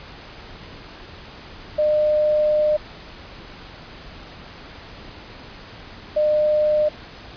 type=tone pair in turn; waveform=sine; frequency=605 / 605 Hz; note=D#5 / D#5; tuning=-49 / -49 cents; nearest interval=unison; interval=0 cents; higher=neither; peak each=-15 dBFS; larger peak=neither; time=1.78-2.77 / 6.16-6.89 s; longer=first; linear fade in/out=10 ms; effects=pink hiss -40 dBFS RMS until 7.36 s + resampled to 11025 Hz